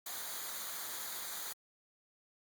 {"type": "noise with comb filter", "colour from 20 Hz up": "white", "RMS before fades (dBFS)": -42, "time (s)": [0.06, 1.53], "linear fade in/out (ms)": 5, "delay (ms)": 0.37, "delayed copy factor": -0.65, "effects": ["Opus 48 kbps"]}